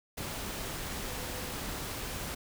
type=tone in noise; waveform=sine; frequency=500 Hz; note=B4; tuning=21 cents sharp; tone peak=-47 dBFS; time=1.08-1.54 s; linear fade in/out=10 ms; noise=pink; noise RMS=-38 dBFS; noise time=0.17-2.35 s; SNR=-12 dB; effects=none